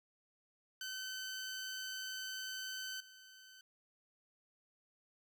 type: tone with level steps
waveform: 15% pulse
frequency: 1527 Hz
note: G6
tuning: 46 cents flat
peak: -35 / -50 dBFS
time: 0.81-3.61 s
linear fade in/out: 2 ms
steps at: 3 s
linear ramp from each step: 5 ms
effects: none